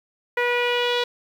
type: tone with low-pass filter sweep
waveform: sawtooth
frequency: 485.5 Hz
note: B4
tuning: 30 cents flat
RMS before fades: -22 dBFS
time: 0.37-1.04 s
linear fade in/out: 5 ms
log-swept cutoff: 2100 to 3700 Hz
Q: 3.6
effects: 8-bit